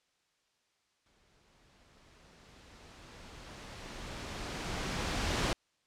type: noise with exponential growth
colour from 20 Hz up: pink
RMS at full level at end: -30 dBFS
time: 1.06-5.53 s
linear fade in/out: 1 ms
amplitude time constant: 970 ms
effects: white hiss -75 dBFS RMS until 5.86 s + low-pass 6000 Hz 12 dB/octave